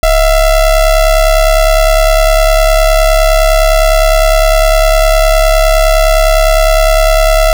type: ring-modulated tone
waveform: square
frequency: 338.9 Hz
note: E4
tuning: 48 cents sharp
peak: -3 dBFS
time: 0.03-7.53 s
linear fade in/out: 0 ms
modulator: 304 Hz
effects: none